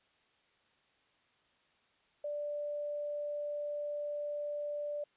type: tone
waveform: sine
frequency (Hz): 587.3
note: D5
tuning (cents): 0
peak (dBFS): -35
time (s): 2.24-5.04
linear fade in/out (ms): 5
effects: white hiss -71 dBFS RMS until 5.16 s + resampled to 8000 Hz